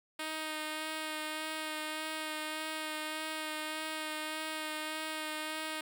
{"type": "tone with vibrato", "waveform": "5% pulse", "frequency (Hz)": 311.1, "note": "D#4", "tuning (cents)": 0, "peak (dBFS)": -25, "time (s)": [0.19, 5.81], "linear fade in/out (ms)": 5, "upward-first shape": "sine", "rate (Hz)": 1.7, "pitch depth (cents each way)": 15, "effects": []}